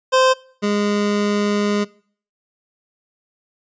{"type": "tone pair in turn", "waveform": "25% pulse", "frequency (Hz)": [519, 206], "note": ["C5", "G#3"], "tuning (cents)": [-14, -14], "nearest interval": "octave + major third", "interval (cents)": 1600, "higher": "first", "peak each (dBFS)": [-8, -13], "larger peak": "first", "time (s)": [[0.12, 0.34], [0.62, 1.85]], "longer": "second", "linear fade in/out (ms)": 20, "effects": ["noise-tail reverb RT60 0.5 s tail -22 dB re dry", "resampled to 16000 Hz"]}